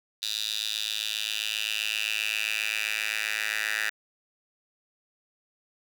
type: tone with high-pass filter sweep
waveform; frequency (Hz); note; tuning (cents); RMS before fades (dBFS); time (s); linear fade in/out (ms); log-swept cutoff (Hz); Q
10% pulse; 107.6; A2; -38; -30; 0.22-3.9; 10; 3900 to 1900; 4.1
effects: none